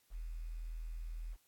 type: tone with quantisation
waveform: sine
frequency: 40.74 Hz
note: E1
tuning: 20 cents flat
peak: -40 dBFS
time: 0.1-1.37 s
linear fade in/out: 50 ms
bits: 11
effects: white hiss -73 dBFS RMS until 1.47 s + AAC 64 kbps